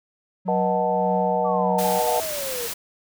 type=tone with tremolo; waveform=triangle; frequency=184.9 Hz; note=F#3; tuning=1 cent flat; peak=-22 dBFS; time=0.45-2 s; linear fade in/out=20 ms; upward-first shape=triangle; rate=1.8 Hz; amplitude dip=55%
type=chord; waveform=sine; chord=B dominant seventh; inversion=none; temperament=equal with one note detuned; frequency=483.2 / 622.3 / 740 / 880 Hz; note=B4 / D#5 / F#5 / A5; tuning=-38 / 0 / 0 / 0 cents; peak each=-25 dBFS; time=0.48-2.2 s; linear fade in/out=2 ms
type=exponential sweep; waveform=sine; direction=down; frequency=1174.7 to 457.5 Hz; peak=-29 dBFS; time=1.44-2.68 s; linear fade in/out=20 ms
type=noise; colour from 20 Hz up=white; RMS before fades=-30 dBFS; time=1.78-2.74 s; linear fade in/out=10 ms
effects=none